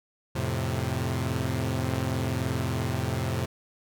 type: chord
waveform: sawtooth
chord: F major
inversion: none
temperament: equal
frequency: 87.31 / 110 / 130.81 Hz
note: F2 / A2 / C3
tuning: 0 / 0 / 0 cents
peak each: -28 / -27 / -26 dBFS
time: 0.35-3.46 s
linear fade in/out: 10 ms
effects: none